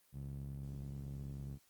sawtooth tone with band-pass filter, 69.3 Hz, C#2, in tune, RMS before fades -45 dBFS, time 0.12-1.59 s, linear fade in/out 50 ms, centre 140 Hz, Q 2.1, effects white hiss -71 dBFS RMS until 1.69 s + Opus 24 kbps

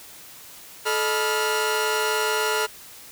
sawtooth tone cluster, 432.9 / 613 / 982 / 1405 Hz, A4 / D#5 / B5 / F6, -28 / -26 / -10 / +10 cents, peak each -21 / -29 / -25 / -22 dBFS, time 0.85-2.67 s, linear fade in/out 20 ms, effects white hiss -44 dBFS RMS until 3.11 s

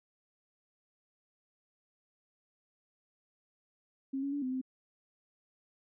sine tone with pitch steps, 269.7 / 278.8 / 286.9 / 256.7 / 259.6 Hz, C#4 / C#4 / D4 / C4 / C4, -47 / +10 / -40 / -33 / -13 cents, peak -32 dBFS, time 4.13-4.615 s, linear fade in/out 10 ms, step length 97 ms, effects none

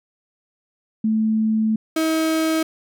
sine / 35% pulse tone pair in turn, 219 / 319.5 Hz, A3 / D#4, -8 / +46 cents, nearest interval perfect fifth, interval 654 cents, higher second, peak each -16 dBFS, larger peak neither, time 1.04-1.76 / 1.96-2.63 s, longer first, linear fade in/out 5 ms, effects none

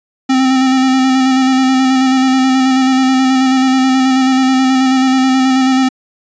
square tone with vibrato, 261.6 Hz, C4, in tune, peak -9 dBFS, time 0.29-5.89 s, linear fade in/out 10 ms, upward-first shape square, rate 9.3 Hz, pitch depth 19 cents each way, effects resampled to 16000 Hz

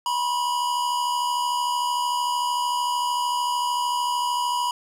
square tone pair together, 973.2 / 1046.5 Hz, B5 / C6, -26 / 0 cents, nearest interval minor second, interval 126 cents, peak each -23 / -32 dBFS, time 0.06-4.71 s, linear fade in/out 2 ms, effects low-pass 11000 Hz 12 dB/octave + 8-bit

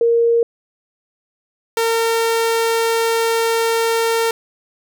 sine / sawtooth tone pair in turn, 466.2 / 456.6 Hz, A#4 / A#4, 0 / -36 cents, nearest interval unison, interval 36 cents, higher first, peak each -11 dBFS, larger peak neither, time 0.01-0.43 / 1.77-4.31 s, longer second, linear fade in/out 2 ms, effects none

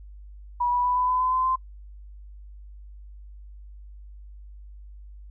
sine tone with pitch steps, 972 / 981 / 990.1 / 999.3 / 1008.6 / 1018 / 1027.4 / 1037 Hz, B5 / B5 / B5 / B5 / B5 / C6 / C6 / C6, -28 / -12 / +4 / +20 / +36 / -48 / -32 / -16 cents, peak -21 dBFS, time 0.6-1.56 s, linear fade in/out 10 ms, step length 120 ms, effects noise-tail reverb RT60 0.1 s tail -22 dB re dry + added 50 Hz sine -41 dBFS peak until 5.3 s

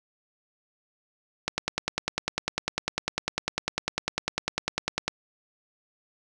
click train, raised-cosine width 0.2 ms, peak -8 dBFS, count 37, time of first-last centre 1.48-5.08 s, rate 10 Hz, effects none

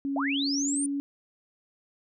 sine tone with pitch glide, 277.2 to 281.6 Hz, C#4 to C#4, 0 to +27 cents, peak -27 dBFS, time 0.05-1 s, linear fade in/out 0 ms, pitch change +27 cents, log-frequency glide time 0.18-0.72 s
sine linear sweep, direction up, 560 to 9340 Hz, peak -28 dBFS, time 0.16-0.86 s, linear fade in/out 2 ms
effects none

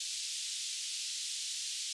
pink band-pass noise, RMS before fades -39 dBFS, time 0-1.93 s, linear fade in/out 5 ms, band 3300 to 8700 Hz, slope 24 dB/octave, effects resampled to 24000 Hz

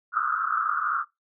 pink band-pass noise, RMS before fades -26 dBFS, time 0.12-1.05 s, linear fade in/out 50 ms, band 1200 to 1400 Hz, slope 96 dB/octave, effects noise-tail reverb RT60 0.2 s tail -24 dB re dry

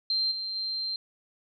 sine tone with level steps, 4151 Hz, C8, 15 cents flat, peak -24 / -31 / -29 dBFS, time 0.1-0.96 s, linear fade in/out 2 ms, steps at 0.31 / 0.55 s, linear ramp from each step 10 ms, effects none

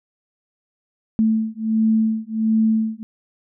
sine beating tone pair, 220 / 221.4 Hz, A3 / A3, 0 / +11 cents, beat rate 1.4 Hz, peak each -19 dBFS, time 1.19-3.03 s, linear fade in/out 0 ms, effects none

